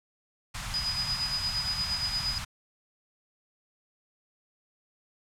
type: band-stop noise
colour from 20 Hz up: pink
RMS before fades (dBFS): -36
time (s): 0.54-2.45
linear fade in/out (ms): 10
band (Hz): 180 to 830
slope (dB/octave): 24
type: tone with tremolo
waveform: sine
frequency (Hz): 4969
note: D#8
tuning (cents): -3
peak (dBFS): -26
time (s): 0.74-2.38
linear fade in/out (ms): 0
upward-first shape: sine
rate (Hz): 8.6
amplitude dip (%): 60
effects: low-pass 9000 Hz 12 dB/octave